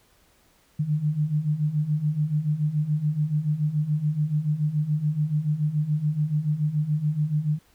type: beating tone pair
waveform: sine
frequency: 146.83 / 153.83 Hz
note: D3 / D#3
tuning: 0 / -19 cents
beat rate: 7 Hz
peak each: -27 / -23 dBFS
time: 0.79-7.59 s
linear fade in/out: 10 ms
effects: pink hiss -61 dBFS RMS until 7.74 s